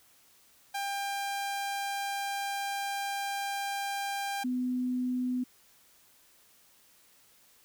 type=tone pair in turn; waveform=sawtooth / sine; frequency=797 / 251 Hz; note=G5 / B3; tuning=+28 / +28 cents; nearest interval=octave + minor sixth; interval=2000 cents; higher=first; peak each=-28 dBFS; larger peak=neither; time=0.74-4.44 / 4.44-5.44 s; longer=first; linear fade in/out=10 ms; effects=white hiss -62 dBFS RMS until 7.64 s